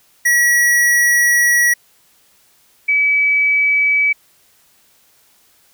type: tone pair in turn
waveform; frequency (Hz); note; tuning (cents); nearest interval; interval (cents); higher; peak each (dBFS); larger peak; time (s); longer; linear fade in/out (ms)
square / sine; 1925 / 2289; B6 / D7; -45 / -45; minor third; 300; second; -11; neither; 0.25-1.74 / 2.88-4.13; first; 10
effects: white hiss -54 dBFS RMS until 5.73 s